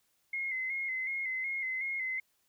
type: tone with vibrato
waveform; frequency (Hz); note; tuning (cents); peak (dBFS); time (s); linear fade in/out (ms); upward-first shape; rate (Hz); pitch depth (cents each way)
sine; 2100; C7; +6; -32; 0.33-2.2; 5; square; 2.7; 42
effects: white hiss -74 dBFS RMS until 2.48 s